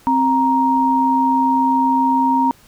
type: tone pair together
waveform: sine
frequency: 263.2 / 936.3 Hz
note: C4 / A#5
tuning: +10 / +7 cents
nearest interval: octave + minor seventh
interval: 2197 cents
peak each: -17 / -14 dBFS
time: 0.07-2.51 s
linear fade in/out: 0 ms
effects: pink hiss -49 dBFS RMS until 2.67 s